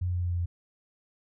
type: tone with pitch steps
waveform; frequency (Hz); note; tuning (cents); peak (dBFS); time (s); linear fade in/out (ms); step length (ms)
sine; 89.8 / 89.18 / 88.56 / 87.95 / 87.34 / 86.74; F2 / F2 / F2 / F2 / F2 / F2; +49 / +37 / +25 / +13 / +1 / -11; -26; 0.01-0.46; 10; 75
effects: none